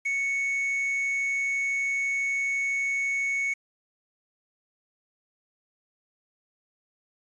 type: tone with quantisation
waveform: triangle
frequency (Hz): 2217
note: C#7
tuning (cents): 0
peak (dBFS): -23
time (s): 0.05-3.54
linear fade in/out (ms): 10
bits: 8
effects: resampled to 22050 Hz